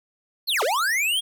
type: linear two-way sweep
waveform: square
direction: down then up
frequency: 4540 to 392 to 3315 Hz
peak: -21 dBFS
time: 0.47-1.21 s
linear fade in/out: 20 ms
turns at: 0.63 s
effects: none